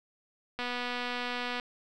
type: click train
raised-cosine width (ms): 0.3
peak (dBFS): -19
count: 248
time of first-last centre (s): 0.59-1.598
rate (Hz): 245
effects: none